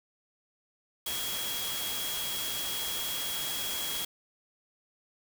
sine tone in noise, 3302 Hz, G#7, 11 cents flat, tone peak -36 dBFS, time 1.06-4.05 s, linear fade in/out 5 ms, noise white, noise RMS -35 dBFS, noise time 1.06-4.05 s, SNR -4 dB, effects none

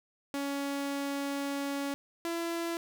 sawtooth tone pair in turn, 280.3 / 336.6 Hz, C#4 / E4, +19 / +36 cents, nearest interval minor third, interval 317 cents, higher second, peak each -28 dBFS, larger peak neither, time 0.34-1.94 / 2.25-2.77 s, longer first, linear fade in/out 0 ms, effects none

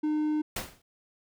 triangle tone, 304.5 Hz, D#4, 37 cents flat, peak -23 dBFS, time 0.03-0.42 s, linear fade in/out 10 ms
pink noise with exponential decay, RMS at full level -29 dBFS, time 0.56-0.82 s, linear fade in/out 5 ms, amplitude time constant 55 ms
effects none

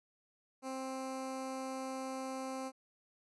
15% pulse tone with notch filter, 263.2 Hz, C4, 10 cents sharp, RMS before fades -41 dBFS, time 0.62-2.72 s, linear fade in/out 50 ms, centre 3200 Hz, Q 1.4, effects resampled to 24000 Hz

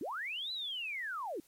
sine linear two-way sweep, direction up then down, 233.1 to 4050 to 279 Hz, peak -36 dBFS, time 0.01-1.4 s, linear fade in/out 2 ms, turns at 0.52 s, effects white hiss -66 dBFS RMS until 1.47 s + MP3 64 kbps

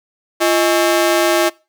sawtooth ring-modulated tone, 485.9 Hz, B4, 28 cents flat, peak -5 dBFS, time 0.4-1.5 s, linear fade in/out 20 ms, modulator 141 Hz, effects noise-tail reverb RT60 0.3 s tail -23 dB re dry

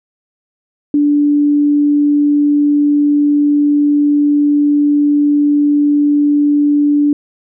sine tone, 291.7 Hz, D4, 12 cents flat, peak -8 dBFS, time 0.94-7.13 s, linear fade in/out 2 ms, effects none

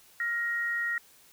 sine tone pair together, 1400 / 1881.7 Hz, F6 / A#6, +4 / +16 cents, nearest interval perfect fourth, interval 512 cents, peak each -36 / -28 dBFS, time 0.2-0.98 s, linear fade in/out 2 ms, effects white hiss -58 dBFS RMS until 1.32 s

